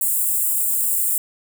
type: high-pass noise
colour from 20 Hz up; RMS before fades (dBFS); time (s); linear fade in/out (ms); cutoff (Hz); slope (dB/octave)
white; -20; 0.01-1.18; 2; 7400; 96
effects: none